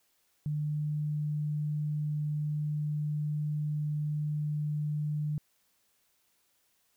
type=tone; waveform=sine; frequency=149.9 Hz; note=D3; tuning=36 cents sharp; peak=-29 dBFS; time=0.46-5.38 s; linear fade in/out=0 ms; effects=white hiss -72 dBFS RMS until 6.96 s